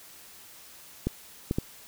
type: clicks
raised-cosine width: 3 ms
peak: -13 dBFS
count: 3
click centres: 1.07 / 1.511 / 1.585 s
effects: white hiss -50 dBFS RMS until 1.87 s